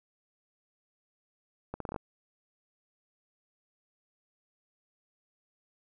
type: accelerating click train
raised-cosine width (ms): 1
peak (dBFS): -22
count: 7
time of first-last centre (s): 1.74-1.962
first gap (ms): 63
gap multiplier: 0.78
effects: none